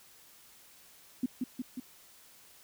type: tone with echo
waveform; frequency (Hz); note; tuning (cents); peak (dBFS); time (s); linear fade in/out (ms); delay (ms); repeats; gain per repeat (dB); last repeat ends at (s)
sine; 252.4; B3; +38; -26; 1.23-1.26; 5; 180; 3; -3; 1.8
effects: white hiss -58 dBFS RMS until 2.63 s